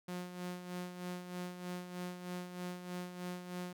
sawtooth tone with tremolo, 179.2 Hz, F3, 45 cents sharp, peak -35 dBFS, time 0.08-3.73 s, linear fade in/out 5 ms, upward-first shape sine, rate 3.2 Hz, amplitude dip 60%, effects none

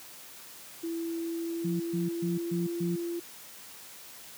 sine tone with pitch glide, 332.6 to 342.3 Hz, E4 to F4, +16 to -35 cents, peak -31 dBFS, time 0.83-3.2 s, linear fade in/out 10 ms, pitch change +49 cents, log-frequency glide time 1.15-2.79 s
sine tone bursts, 174.61 Hz, F3, in tune, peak -28 dBFS, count 5, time 1.64-2.96 s, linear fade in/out 10 ms, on 160 ms, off 130 ms
effects white hiss -48 dBFS RMS until 4.37 s + high-pass 100 Hz 12 dB/octave

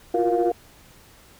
sine tone cluster, 343.9 / 358.8 / 471.9 / 704 Hz, F4 / F4 / A#4 / F5, -27 / +47 / +21 / +14 cents, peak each -23 dBFS, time 0.14-0.52 s, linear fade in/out 5 ms, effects tanh soft clip ceiling -11 dBFS + pink hiss -51 dBFS RMS until 1.39 s

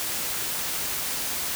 white noise, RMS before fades -29 dBFS, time 0-1.55 s, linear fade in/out 0 ms, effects none

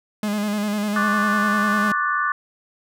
45% pulse tone with vibrato, 208.2 Hz, G#3, 5 cents sharp, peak -21 dBFS, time 0.23-1.92 s, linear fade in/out 2 ms, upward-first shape square, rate 10 Hz, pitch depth 32 cents each way
sine chord, D major seventh, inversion third, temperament equal with one note detuned, 1092.8 / 1174.7 / 1480 / 1760 Hz, C#6 / D6 / F#6 / A6, -25 / 0 / 0 / 0 cents, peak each -28 / -22 / -24 / -26 dBFS, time 0.96-2.32 s, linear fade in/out 2 ms
effects none

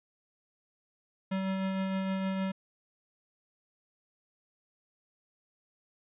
square tone with tremolo, 191.1 Hz, G3, 44 cents flat, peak -29 dBFS, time 1.31-2.52 s, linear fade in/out 10 ms, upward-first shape triangle, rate 6.5 Hz, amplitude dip 30%, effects resampled to 8000 Hz

